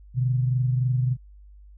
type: tone pair together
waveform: sine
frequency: 125.08 / 148.5 Hz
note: B2 / D3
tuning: +22 / +20 cents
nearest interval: minor third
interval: 298 cents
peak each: -20 / -30 dBFS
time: 0.14-1.17 s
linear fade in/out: 50 ms
effects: added 50 Hz sine -45 dBFS peak until 1.77 s